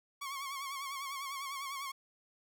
sawtooth tone with vibrato, 1101 Hz, C#6, 12 cents flat, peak -35 dBFS, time 0.21-1.92 s, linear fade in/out 10 ms, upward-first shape sine, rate 10 Hz, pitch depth 69 cents each way, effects none

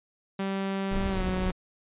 sawtooth tone with pitch glide, 194.4 to 185.51 Hz, G3 to F#3, -14 to +5 cents, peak -24 dBFS, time 0.39-1.51 s, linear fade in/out 5 ms, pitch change -81 cents, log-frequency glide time 1.09-1.22 s
brown noise, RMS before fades -31 dBFS, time 0.91-1.52 s, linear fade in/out 10 ms
effects resampled to 8000 Hz

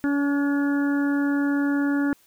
harmonic tone with a mistuned harmonic, 284 Hz, C#4, 42 cents sharp, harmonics 1 / 2 / 3 / 4 / 5 / 6, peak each -20 / -36 / -38 / -41 / -33 / -35 dBFS, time 0.04-2.13 s, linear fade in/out 0 ms, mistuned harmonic 5, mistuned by +16 cents, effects white hiss -59 dBFS RMS until 2.26 s

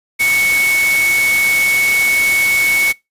sine tone in noise, 2217 Hz, C#7, in tune, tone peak -11 dBFS, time 0.19-2.93 s, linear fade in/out 20 ms, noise white, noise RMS -21 dBFS, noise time 0.19-2.93 s, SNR +7 dB, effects noise-tail reverb RT60 0.2 s tail -23 dB re dry + resampled to 32000 Hz

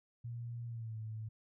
sine tone with pitch glide, 118.3 to 109.74 Hz, A#2 to A2, +26 to -4 cents, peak -40 dBFS, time 0.24-1.29 s, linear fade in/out 10 ms, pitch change -130 cents, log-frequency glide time 0.66-0.97 s, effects none

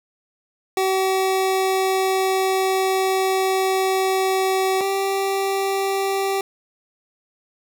25% pulse tone pair in turn, 380.2 / 390.2 Hz, F#4 / G4, +47 / -8 cents, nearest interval unison, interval 45 cents, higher second, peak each -14 / -16 dBFS, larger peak first, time 0.77-4.81 / 4.81-6.41 s, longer first, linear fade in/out 2 ms, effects none

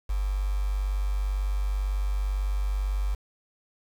sine tone with quantisation, 49 Hz, G1, in tune, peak -24 dBFS, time 0.09-3.15 s, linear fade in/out 10 ms, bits 7, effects none

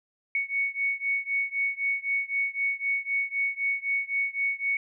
sine beating tone pair, 2221 / 2224.9 Hz, C#7 / C#7, +3 / +6 cents, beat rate 3.9 Hz, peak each -28 / -29 dBFS, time 0.35-4.77 s, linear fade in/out 2 ms, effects none

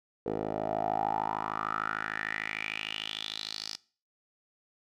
10% pulse tone with band-pass filter sweep, 53.3 Hz, G#1, 46 cents sharp, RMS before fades -34 dBFS, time 0.26-3.76 s, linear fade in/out 5 ms, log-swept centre 470 to 5000 Hz, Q 6, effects noise-tail reverb RT60 0.4 s tail -21 dB re dry

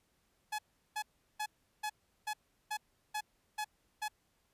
sawtooth tone bursts, 849 Hz, G#5, 38 cents sharp, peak -31 dBFS, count 9, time 0.52-4.083 s, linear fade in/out 10 ms, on 67 ms, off 370 ms, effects pink hiss -75 dBFS RMS until 4.53 s + resampled to 32000 Hz

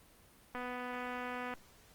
click train, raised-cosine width 0.5 ms, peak -27 dBFS, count 246, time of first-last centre 0.55-1.538 s, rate 248 Hz, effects pink hiss -62 dBFS RMS until 1.94 s + Opus 32 kbps

